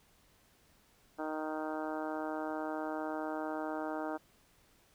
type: harmonic tone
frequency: 155.56 Hz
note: D#3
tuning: in tune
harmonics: 2 / 3 / 4 / 5 / 6 / 7 / 8 / 9 / 10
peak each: -39 / -45 / -41 / -43 / -45 / -52 / -48 / -49 / -51 dBFS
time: 1.18-4.18 s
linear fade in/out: 20 ms
effects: pink hiss -67 dBFS RMS until 4.94 s